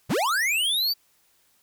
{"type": "linear sweep", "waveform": "square", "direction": "up", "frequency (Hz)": [73.42, 4699], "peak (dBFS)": -22, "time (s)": [0.09, 0.94], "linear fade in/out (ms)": 20, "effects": ["white hiss -64 dBFS RMS until 1.62 s"]}